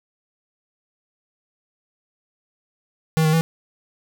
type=tone with pitch steps; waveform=square; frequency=159.3 / 156.3 / 163.1 Hz; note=D#3 / D#3 / E3; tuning=+41 / +8 / -18 cents; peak=-16 dBFS; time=3.17-3.41 s; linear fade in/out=0 ms; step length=80 ms; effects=7-bit